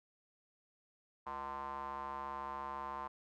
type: tone with band-pass filter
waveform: square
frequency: 69 Hz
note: C#2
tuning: 7 cents flat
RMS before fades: -43 dBFS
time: 1.26-3.08 s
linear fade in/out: 10 ms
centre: 1000 Hz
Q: 6.7
effects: none